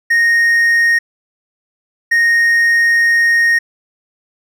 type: tone pair in turn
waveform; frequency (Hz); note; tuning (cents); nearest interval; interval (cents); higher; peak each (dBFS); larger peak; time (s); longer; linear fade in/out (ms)
triangle; 1859 / 1859; A#6 / A#6; -5 / -5; unison; 0; neither; -7; neither; 0.1-0.99 / 2.11-3.59; second; 10
effects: none